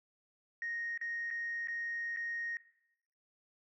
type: tone with dropouts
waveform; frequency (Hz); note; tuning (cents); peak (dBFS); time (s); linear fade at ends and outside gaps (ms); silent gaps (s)
sine; 1864.7; A#6; 0; -35; 0.62-2.57; 1; 0.976-1.013 / 1.304-1.31 / 1.673-1.683 / 2.163-2.17
effects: noise-tail reverb RT60 0.8 s tail -17 dB re dry + tanh soft clip ceiling -31 dBFS